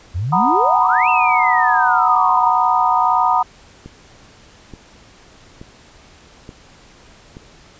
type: exponential two-way sweep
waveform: sine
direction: up then down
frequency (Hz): 78.8 to 2727 to 916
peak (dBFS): -18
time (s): 0.14-2.51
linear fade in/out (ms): 20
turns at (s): 1.09
type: chord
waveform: sine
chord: B major seventh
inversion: second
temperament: just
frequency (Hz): 740.8 / 926 / 987.8 / 1234.7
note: F#5 / A#5 / B5 / D#6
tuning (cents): +2 / -12 / 0 / -14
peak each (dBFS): -18 / -17 / -18 / -18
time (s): 0.32-3.43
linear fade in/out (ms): 10
type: click train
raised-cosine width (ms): 3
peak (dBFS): -21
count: 5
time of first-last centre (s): 3.86-7.369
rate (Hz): 1.14
effects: pink hiss -46 dBFS RMS until 7.79 s + resampled to 16000 Hz